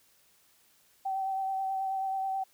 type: tone with vibrato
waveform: sine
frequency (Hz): 770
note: G5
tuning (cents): -31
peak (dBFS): -29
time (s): 1.05-2.44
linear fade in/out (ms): 10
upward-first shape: sine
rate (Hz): 9.3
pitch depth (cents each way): 19
effects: white hiss -65 dBFS RMS until 2.53 s